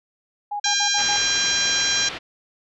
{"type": "tone bursts", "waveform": "sine", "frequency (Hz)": 824, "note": "G#5", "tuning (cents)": -14, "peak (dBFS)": -24, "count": 5, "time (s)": [0.51, 1.171], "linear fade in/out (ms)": 10, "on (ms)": 89, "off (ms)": 54}
{"type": "harmonic tone", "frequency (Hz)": 803, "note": "G5", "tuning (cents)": 41, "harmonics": [2, 3, 4, 5, 6, 7, 8, 9], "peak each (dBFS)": [-26, -30, -27, -24, -33, -24, -29, -35], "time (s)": [0.64, 2.09], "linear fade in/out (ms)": 5}
{"type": "low-pass noise", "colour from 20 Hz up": "white", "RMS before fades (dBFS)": -33, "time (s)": [0.97, 2.19], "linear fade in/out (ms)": 20, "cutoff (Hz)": 3700, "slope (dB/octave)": 24}
{"effects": []}